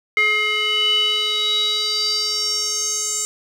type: tone with band-pass filter sweep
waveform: square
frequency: 424.9 Hz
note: G#4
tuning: 40 cents sharp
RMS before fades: -20 dBFS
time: 0.17-3.25 s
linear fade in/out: 0 ms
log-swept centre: 2200 to 7400 Hz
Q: 6.7
effects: none